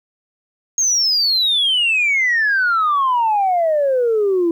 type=exponential sweep; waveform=sine; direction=down; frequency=6570 to 329.6 Hz; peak=-12 dBFS; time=0.78-4.51 s; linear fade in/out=2 ms; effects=tanh soft clip ceiling -10 dBFS + 9-bit